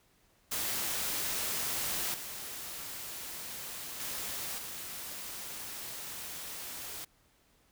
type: noise with level steps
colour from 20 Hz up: white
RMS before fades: -34 / -42 / -38 / -42 dBFS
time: 0.51-7.05 s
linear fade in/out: 10 ms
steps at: 2.14 / 4 / 4.58 s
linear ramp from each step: 2 ms
effects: pink hiss -68 dBFS RMS until 7.71 s